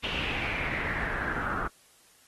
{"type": "noise with low-pass filter sweep", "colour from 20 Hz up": "pink", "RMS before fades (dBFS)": -32, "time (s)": [0.03, 1.68], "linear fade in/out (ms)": 10, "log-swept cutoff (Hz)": [3000, 1300], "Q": 5.7, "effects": ["white hiss -60 dBFS RMS until 2.27 s", "AAC 32 kbps"]}